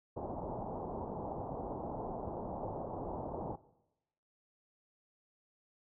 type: low-pass noise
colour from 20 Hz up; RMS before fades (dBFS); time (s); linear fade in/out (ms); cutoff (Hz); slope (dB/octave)
white; -41; 0.16-3.56; 10; 910; 48
effects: noise-tail reverb RT60 0.9 s tail -18 dB re dry